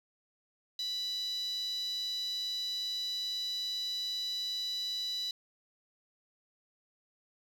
10% pulse tone with high-pass filter, 987.8 Hz, B5, in tune, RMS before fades -36 dBFS, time 0.79-5.31 s, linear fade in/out 2 ms, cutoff 3900 Hz, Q 8.4, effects none

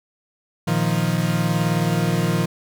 40% pulse chord, Bb suspended fourth, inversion none, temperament equal, 116.54 / 155.56 / 174.61 Hz, Bb2 / Eb3 / F3, 0 / 0 / 0 cents, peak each -24 / -21 / -21 dBFS, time 0.67-2.46 s, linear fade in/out 10 ms, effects none

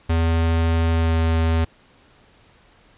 square tone with pitch glide, 82.41 to 81.65 Hz, E2 to E2, 0 to -16 cents, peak -17 dBFS, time 0.09-1.65 s, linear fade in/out 10 ms, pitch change -16 cents, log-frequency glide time 0.89-1.2 s, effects pink hiss -54 dBFS RMS until 2.97 s + resampled to 8000 Hz

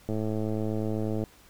click train, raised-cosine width 2 ms, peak -18 dBFS, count 125, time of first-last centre 0.09-1.238 s, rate 108 Hz, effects pink hiss -56 dBFS RMS until 1.49 s

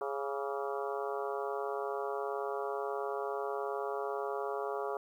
harmonic tone with a mistuned harmonic, 138.59 Hz, C#3, in tune, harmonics 3 / 4 / 5 / 6 / 7 / 8 / 9 / 10, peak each -37 / -41 / -41 / -44 / -45 / -43 / -48 / -49 dBFS, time 0.01-4.97 s, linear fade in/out 2 ms, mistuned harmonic 8, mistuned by +56 cents, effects 11-bit

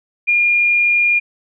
sine tone with ADSR envelope, 2416 Hz, D7, 48 cents sharp, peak -9 dBFS, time 0.27-1.2 s, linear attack 24 ms, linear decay 3 ms, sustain -2 dB, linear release 20 ms, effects none

